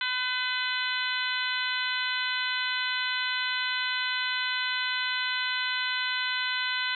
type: harmonic tone with a mistuned harmonic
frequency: 505 Hz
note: B4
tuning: 39 cents sharp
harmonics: 2 / 3 / 4 / 5 / 6 / 7 / 8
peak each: -37 / -31 / -34 / -37 / -35 / -36 / -35 dBFS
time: 0.01-6.95 s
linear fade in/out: 2 ms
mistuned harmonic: 7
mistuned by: -27 cents
effects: none

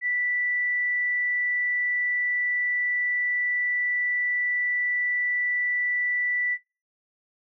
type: tone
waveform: sine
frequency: 1969 Hz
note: B6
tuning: 6 cents flat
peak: -23 dBFS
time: 0.01-6.58 s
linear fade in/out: 50 ms
effects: noise-tail reverb RT60 0.3 s tail -18 dB re dry

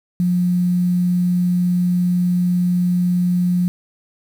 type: tone with quantisation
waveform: sine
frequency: 178.2 Hz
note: F3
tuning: 35 cents sharp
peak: -14 dBFS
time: 0.2-3.68 s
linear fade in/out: 0 ms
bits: 7
effects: none

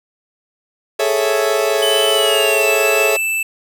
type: chord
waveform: 40% pulse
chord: A major seventh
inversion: third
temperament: equal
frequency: 415.3 / 440 / 554.4 / 659.3 Hz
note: G#4 / A4 / C#5 / E5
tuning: 0 / 0 / 0 / 0 cents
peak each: -19 dBFS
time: 0.99-3.17 s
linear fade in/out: 10 ms
type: tone with pitch glide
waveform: square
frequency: 3019 to 2643 Hz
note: F#7 to E7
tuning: +34 to +4 cents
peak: -17 dBFS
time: 1.82-3.43 s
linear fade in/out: 5 ms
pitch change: -230 cents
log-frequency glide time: 2.1-2.69 s
effects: 7-bit

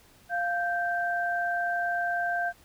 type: tone pair together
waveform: sine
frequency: 698.5 / 1566.6 Hz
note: F5 / G6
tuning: 0 / -2 cents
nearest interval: octave + major second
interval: 1398 cents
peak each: -28 / -29 dBFS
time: 0.29-2.53 s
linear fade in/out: 50 ms
effects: pink hiss -58 dBFS RMS until 2.64 s

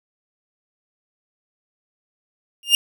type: tone with exponential growth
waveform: 40% pulse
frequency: 2816 Hz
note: F7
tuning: 14 cents sharp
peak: -6 dBFS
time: 2.63-2.75 s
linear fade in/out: 1 ms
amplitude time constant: 26 ms
effects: none

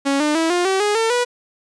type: tone with pitch steps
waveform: sawtooth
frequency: 277.2 / 300.5 / 325.9 / 353.3 / 383.1 / 415.3 / 450.3 / 488.2 Hz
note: C#4 / D4 / E4 / F4 / G4 / G#4 / A4 / B4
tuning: 0 / +40 / -20 / +20 / -40 / 0 / +40 / -20 cents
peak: -12 dBFS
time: 0.05-1.25 s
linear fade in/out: 20 ms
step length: 150 ms
effects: resampled to 22050 Hz

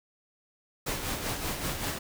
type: noise with tremolo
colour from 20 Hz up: pink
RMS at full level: -31 dBFS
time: 0.86-1.99 s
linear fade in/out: 10 ms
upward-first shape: sine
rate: 5.2 Hz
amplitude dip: 50%
effects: none

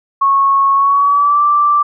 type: tone with pitch glide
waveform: sine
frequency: 1100 to 1172.2 Hz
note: C#6 to D6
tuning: -14 to -4 cents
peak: -8 dBFS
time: 0.21-1.83 s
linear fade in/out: 10 ms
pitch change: +110 cents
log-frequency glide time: 0.74-1.42 s
effects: none

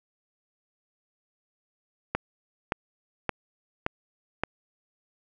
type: click train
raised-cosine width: 0.5 ms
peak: -10 dBFS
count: 5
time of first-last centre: 2.15-4.436 s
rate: 1.75 Hz
effects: none

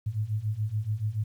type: beating tone pair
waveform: sine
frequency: 103.3 / 110.3 Hz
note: G#2 / A2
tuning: -9 / +5 cents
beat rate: 7 Hz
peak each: -31 / -29 dBFS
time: 0.06-1.24 s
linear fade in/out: 10 ms
effects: 10-bit

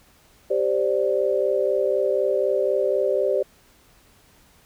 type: chord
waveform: sine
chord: G suspended fourth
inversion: none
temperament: equal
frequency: 392 / 523.3 / 587.3 Hz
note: G4 / C5 / D5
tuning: 0 / 0 / 0 cents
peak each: -23 dBFS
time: 0.5-3.43 s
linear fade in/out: 10 ms
effects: pink hiss -56 dBFS RMS until 4.65 s

